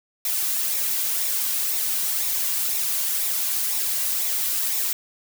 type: noise with flanger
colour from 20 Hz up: blue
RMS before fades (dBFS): -24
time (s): 0.25-4.93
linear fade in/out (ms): 2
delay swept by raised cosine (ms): 0.64 to 2.34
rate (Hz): 2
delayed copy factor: -0.5
effects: none